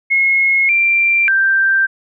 sine tone with pitch steps, 2166 / 2364 / 1571 Hz, C#7 / D7 / G6, -41 / +11 / +3 cents, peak -10 dBFS, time 0.1-1.87 s, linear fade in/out 20 ms, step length 590 ms, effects none

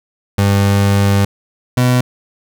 30% pulse tone pair in turn, 99.8 / 124.93 Hz, G2 / B2, +32 / +20 cents, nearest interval major third, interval 388 cents, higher second, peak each -7 dBFS, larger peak neither, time 0.38-1.25 / 1.77-2.01 s, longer first, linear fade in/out 5 ms, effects none

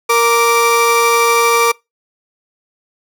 30% pulse tone pair together, 466.2 / 1171.7 Hz, A#4 / D6, 0 / -4 cents, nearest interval octave + major third, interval 1596 cents, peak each -10 dBFS, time 0.09-1.72 s, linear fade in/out 10 ms, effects noise-tail reverb RT60 0.2 s tail -24 dB re dry

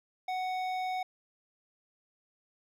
triangle tone with hard clipping, 742 Hz, F#5, 5 cents sharp, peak -33 dBFS, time 0.28-1.03 s, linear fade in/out 5 ms, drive 15 dB, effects none

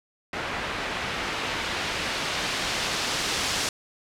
white noise with low-pass filter sweep, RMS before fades -29 dBFS, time 0.33-3.69 s, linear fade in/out 2 ms, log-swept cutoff 2000 to 5800 Hz, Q 0.79, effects none

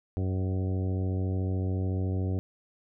harmonic tone with a mistuned harmonic, 93.8 Hz, F#2, 24 cents sharp, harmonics 1 / 2 / 3 / 4 / 5 / 6 / 7 / 8, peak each -27 / -36 / -37 / -40 / -43 / -48 / -49 / -51 dBFS, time 0.17-2.39 s, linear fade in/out 0 ms, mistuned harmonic 7, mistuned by -26 cents, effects none

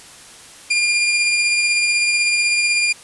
sawtooth tone with tremolo, 2406 Hz, D7, 41 cents sharp, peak -10 dBFS, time 0.7-2.93 s, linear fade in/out 10 ms, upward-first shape triangle, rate 16 Hz, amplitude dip 30%, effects white hiss -41 dBFS RMS until 3.03 s + resampled to 24000 Hz

